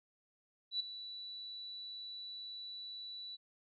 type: tone with ADSR envelope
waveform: sine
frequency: 3951 Hz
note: B7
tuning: in tune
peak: -31 dBFS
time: 0.71-3.37 s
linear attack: 91 ms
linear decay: 6 ms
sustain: -13 dB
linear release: 26 ms
effects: none